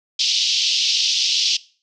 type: band-pass noise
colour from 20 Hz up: white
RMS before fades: -19 dBFS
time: 0.19-1.57 s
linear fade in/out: 5 ms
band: 2800 to 5600 Hz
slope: 48 dB/octave
effects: noise-tail reverb RT60 0.4 s tail -20 dB re dry